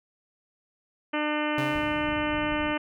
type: harmonic tone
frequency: 300 Hz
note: D4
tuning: 37 cents sharp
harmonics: 1 / 2 / 3 / 4 / 5 / 6 / 7 / 8 / 9 / 10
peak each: -29 / -32 / -34 / -35 / -36 / -37 / -37 / -38 / -39 / -39 dBFS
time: 1.13-2.78 s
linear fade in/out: 10 ms
type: tone with exponential decay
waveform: sawtooth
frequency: 135.6 Hz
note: C#3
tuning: 38 cents flat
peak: -25 dBFS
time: 1.58-2.41 s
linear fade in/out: 0 ms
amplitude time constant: 180 ms
type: low-pass noise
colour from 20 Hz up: white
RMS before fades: -40 dBFS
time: 1.71-2.76 s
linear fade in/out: 50 ms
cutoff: 130 Hz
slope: 12 dB/octave
effects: none